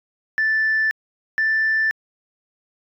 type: tone pair in turn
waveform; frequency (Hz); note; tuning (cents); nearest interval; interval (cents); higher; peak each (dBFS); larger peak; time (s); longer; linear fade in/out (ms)
sine; 1760 / 1766.8; A6 / A6; 0 / +7; unison; 7; second; -15; neither; 0.38-0.91 / 1.38-1.91; neither; 0
effects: tanh soft clip ceiling -13 dBFS